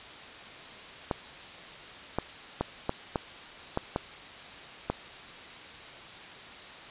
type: clicks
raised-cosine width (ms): 1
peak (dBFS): -13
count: 8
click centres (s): 1.112 / 2.186 / 2.61 / 2.894 / 3.158 / 3.774 / 3.961 / 4.9
effects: white hiss -45 dBFS RMS until 6.9 s + resampled to 8000 Hz